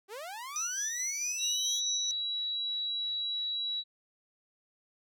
sawtooth linear sweep, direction up, 370 to 3435 Hz, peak -36 dBFS, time 0.08-1.82 s, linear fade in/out 50 ms
sine tone with tremolo, 5920 Hz, F#8, in tune, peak -31 dBFS, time 0.56-2.11 s, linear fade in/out 0 ms, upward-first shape square, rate 4.6 Hz, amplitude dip 30%
sine tone, 3901 Hz, B7, 22 cents flat, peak -31 dBFS, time 1.38-3.84 s, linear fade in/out 50 ms
effects none

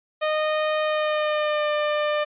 sawtooth tone with pitch glide, 616 to 598.1 Hz, D#5 to D5, -17 to +31 cents, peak -17 dBFS, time 0.21-2.25 s, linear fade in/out 20 ms, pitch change -52 cents, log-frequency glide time 0.82-1.71 s, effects resampled to 8000 Hz

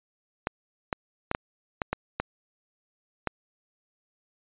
clicks, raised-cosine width 0.5 ms, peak -11 dBFS, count 8, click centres 0.471 / 0.928 / 1.314 / 1.349 / 1.818 / 1.93 / 2.2 / 3.273 s, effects resampled to 8000 Hz

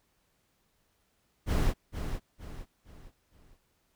brown noise with echo, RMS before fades -26 dBFS, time 1.46-1.74 s, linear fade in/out 50 ms, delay 460 ms, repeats 4, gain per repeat -8 dB, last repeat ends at 3.58 s, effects pink hiss -73 dBFS RMS until 3.95 s

